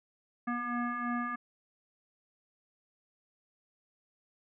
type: tone with frequency modulation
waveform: sine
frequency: 723 Hz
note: F#5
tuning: 40 cents flat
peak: -31 dBFS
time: 0.47-1.36 s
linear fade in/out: 10 ms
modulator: 481 Hz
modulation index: 2
effects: none